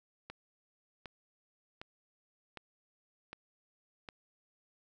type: click train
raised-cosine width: 0.3 ms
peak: -28 dBFS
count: 6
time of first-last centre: 0.3-4.088 s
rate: 1.32 Hz
effects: none